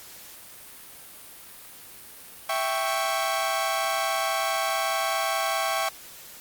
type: chord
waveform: sawtooth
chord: C# diminished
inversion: first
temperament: equal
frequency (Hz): 659.3 / 784 / 1108.7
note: E5 / G5 / C#6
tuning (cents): 0 / 0 / 0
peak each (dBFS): -25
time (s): 2.49-5.89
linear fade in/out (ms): 5
effects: white hiss -45 dBFS RMS until 6.4 s + Opus 48 kbps